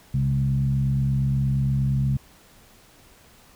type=tone with frequency modulation; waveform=sine; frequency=133.9 Hz; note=C3; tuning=40 cents sharp; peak=-19 dBFS; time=0.14-2.17 s; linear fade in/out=5 ms; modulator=68.5 Hz; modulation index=0.66; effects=pink hiss -53 dBFS RMS until 3.55 s